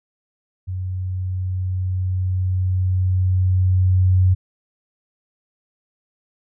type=tone with level ramp; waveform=sine; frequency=92.5 Hz; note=F#2; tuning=in tune; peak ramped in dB=-23 to -11 dBFS; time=0.67-4.35 s; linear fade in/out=20 ms; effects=none